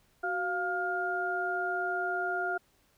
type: tone cluster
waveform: sine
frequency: 372 / 701 / 1413 Hz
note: F#4 / F5 / F6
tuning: +9 / +6 / +20 cents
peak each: -36 / -33 / -32 dBFS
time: 0.23-2.58 s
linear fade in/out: 10 ms
effects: pink hiss -68 dBFS RMS until 2.97 s